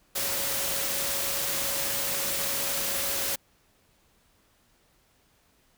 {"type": "tone in noise", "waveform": "sine", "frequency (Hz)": 554.4, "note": "C#5", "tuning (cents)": 0, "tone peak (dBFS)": -40, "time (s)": [0.15, 3.36], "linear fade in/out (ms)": 10, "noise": "white", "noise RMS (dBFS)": -29, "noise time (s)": [0.15, 3.36], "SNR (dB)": -14, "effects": ["pink hiss -65 dBFS RMS until 5.77 s"]}